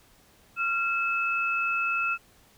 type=tone pair together; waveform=sine; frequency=1378.4 / 2602 Hz; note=F6 / E7; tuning=-23 / -23 cents; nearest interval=major seventh; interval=1100 cents; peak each=-27 dBFS; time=0.56-2.18 s; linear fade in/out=50 ms; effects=pink hiss -59 dBFS RMS until 2.57 s